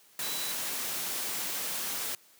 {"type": "tone in noise", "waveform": "sine", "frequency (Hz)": 3951, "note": "B7", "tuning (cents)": 0, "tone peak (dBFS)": -39, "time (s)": [0.22, 0.52], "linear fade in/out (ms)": 2, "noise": "white", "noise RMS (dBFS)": -34, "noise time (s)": [0.19, 2.15], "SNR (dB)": -8, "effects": ["white hiss -60 dBFS RMS until 2.39 s", "high-pass 150 Hz 12 dB/octave"]}